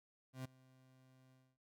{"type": "tone with ADSR envelope", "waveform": "30% pulse", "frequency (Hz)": 130, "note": "C3", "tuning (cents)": -11, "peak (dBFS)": -39, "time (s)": [0.33, 1.58], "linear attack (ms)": 120, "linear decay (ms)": 7, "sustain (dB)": -24, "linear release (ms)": 260, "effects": []}